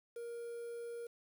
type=tone with quantisation; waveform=triangle; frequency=470.7 Hz; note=A#4; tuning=17 cents sharp; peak=-40 dBFS; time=0.16-1.07 s; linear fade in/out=5 ms; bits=10; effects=none